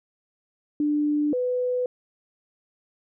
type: tone pair in turn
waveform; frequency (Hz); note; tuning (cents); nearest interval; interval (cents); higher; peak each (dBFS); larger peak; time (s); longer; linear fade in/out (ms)
sine; 296.4 / 498.5; D4 / B4; +16 / +16; major sixth; 900; second; -20 / -22; first; 0.8-1.33 / 1.33-1.86; neither; 2
effects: none